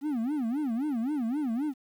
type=tone with vibrato; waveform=triangle; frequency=261.6 Hz; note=C4; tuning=in tune; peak=-25 dBFS; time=0.01-1.74 s; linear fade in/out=50 ms; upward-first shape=sine; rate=3.8 Hz; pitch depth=280 cents each way; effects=10-bit